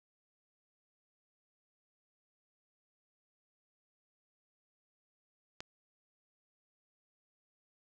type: click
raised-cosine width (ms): 0.2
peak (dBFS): -24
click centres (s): 5.605
effects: none